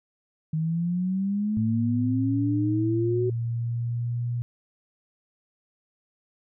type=exponential sweep; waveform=sine; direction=up; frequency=155.56 to 375.1 Hz; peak=-23 dBFS; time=0.53-3.3 s; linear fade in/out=5 ms
type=tone with pitch glide; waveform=sine; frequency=110.2 to 120.17 Hz; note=A2 to B2; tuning=+3 to -47 cents; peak=-25 dBFS; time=1.57-4.42 s; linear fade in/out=0 ms; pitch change=+150 cents; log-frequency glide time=1.84-4.28 s
effects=none